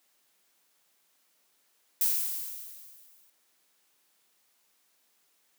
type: noise with exponential decay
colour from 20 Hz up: violet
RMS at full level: -24 dBFS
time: 2.01-3.3 s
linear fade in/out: 2 ms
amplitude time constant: 280 ms
effects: white hiss -70 dBFS RMS until 5.58 s + high-pass 200 Hz 12 dB/octave

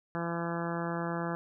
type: harmonic tone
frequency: 169.3 Hz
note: E3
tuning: 46 cents sharp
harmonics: 1 / 2 / 3 / 4 / 5 / 6 / 7 / 8 / 9 / 10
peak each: -35 / -38 / -40 / -41 / -42 / -43 / -43 / -44 / -45 / -45 dBFS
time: 0.15-1.35 s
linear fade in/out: 0 ms
effects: none

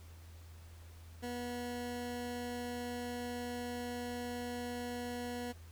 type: tone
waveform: 20% pulse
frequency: 243 Hz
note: B3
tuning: 28 cents flat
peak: -34 dBFS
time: 1.22-5.53 s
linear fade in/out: 20 ms
effects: added 83 Hz sine -51 dBFS peak until 5.71 s + pink hiss -62 dBFS RMS until 5.71 s

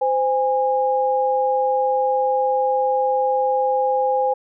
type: tone pair together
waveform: sine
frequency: 516.6 / 820 Hz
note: C5 / G#5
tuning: -22 / -22 cents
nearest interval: minor sixth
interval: 800 cents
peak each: -19 dBFS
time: 0.01-4.34 s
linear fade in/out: 10 ms
effects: none

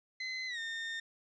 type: tone with pitch glide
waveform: 30% pulse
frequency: 2045 to 1821.9 Hz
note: C7 to A#6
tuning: -40 to -40 cents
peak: -34 dBFS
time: 0.2-1 s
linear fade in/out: 5 ms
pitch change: -200 cents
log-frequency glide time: 0.47-0.59 s
effects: resampled to 16000 Hz + 11-bit

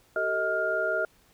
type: tone cluster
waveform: sine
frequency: 384.7 / 450.5 / 632 / 1408 Hz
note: G4 / A4 / D#5 / F6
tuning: -33 / +41 / +27 / +14 cents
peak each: -34 / -34 / -28 / -28 dBFS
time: 0.16-1.05 s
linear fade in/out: 2 ms
effects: pink hiss -62 dBFS RMS until 1.33 s

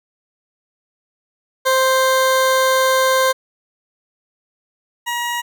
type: tone pair in turn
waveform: 20% pulse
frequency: 523.3 / 954.8 Hz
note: C5 / A#5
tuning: 0 / +41 cents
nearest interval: minor seventh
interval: 1041 cents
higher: second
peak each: -8 / -15 dBFS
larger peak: first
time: 1.65-3.33 / 5.06-5.42 s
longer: first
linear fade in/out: 20 ms
effects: none

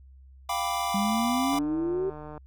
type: chord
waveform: square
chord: G dominant seventh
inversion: third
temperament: equal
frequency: 698.5 / 784 / 987.8 / 1174.7 Hz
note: F5 / G5 / B5 / D6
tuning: 0 / 0 / 0 / 0 cents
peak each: -33 dBFS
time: 0.49-1.59 s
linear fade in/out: 5 ms
type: exponential sweep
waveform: sine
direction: up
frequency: 196 to 390.4 Hz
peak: -25 dBFS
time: 0.94-2.1 s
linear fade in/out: 5 ms
type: click train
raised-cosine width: 1 ms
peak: -28 dBFS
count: 129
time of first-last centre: 1.53-2.378 s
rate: 151 Hz
effects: added 66 Hz sine -48 dBFS peak until 2.46 s

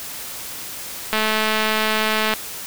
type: click train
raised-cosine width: 0.3 ms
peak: -4 dBFS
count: 263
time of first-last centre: 1.13-2.337 s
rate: 217 Hz
effects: white hiss -32 dBFS RMS until 2.66 s

